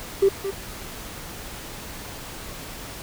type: tone with echo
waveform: triangle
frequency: 392 Hz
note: G4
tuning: in tune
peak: -9 dBFS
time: 0.22-0.29 s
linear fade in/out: 10 ms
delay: 220 ms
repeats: 1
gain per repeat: -13 dB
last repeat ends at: 0.51 s
effects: tanh soft clip ceiling -11 dBFS + pink hiss -37 dBFS RMS until 3.02 s